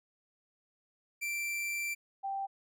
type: tone pair in turn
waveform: 45% pulse / sine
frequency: 2349 / 783.9 Hz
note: D7 / G5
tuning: 0 / 0 cents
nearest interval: octave + perfect fifth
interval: 1900 cents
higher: first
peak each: -33 / -33 dBFS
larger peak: neither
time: 1.21-1.95 / 2.23-2.47 s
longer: first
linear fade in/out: 20 ms
effects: none